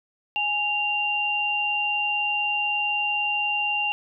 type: tone pair together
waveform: sine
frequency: 830.6 / 2778 Hz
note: G#5 / F7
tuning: 0 / -10 cents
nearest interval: octave + major sixth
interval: 2090 cents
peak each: -28 / -23 dBFS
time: 0.36-3.92 s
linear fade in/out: 0 ms
effects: none